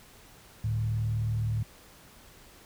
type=tone with frequency modulation; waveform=sine; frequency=110 Hz; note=A2; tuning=in tune; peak=-26 dBFS; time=0.64-1.63 s; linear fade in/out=5 ms; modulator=39.6 Hz; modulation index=0.58; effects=pink hiss -54 dBFS RMS until 2.65 s